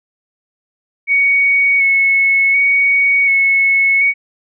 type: tone with vibrato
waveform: sine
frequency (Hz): 2217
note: C#7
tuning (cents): 0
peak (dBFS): -9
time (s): 1.07-4.14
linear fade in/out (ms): 50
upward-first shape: square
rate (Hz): 0.68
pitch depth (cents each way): 16
effects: none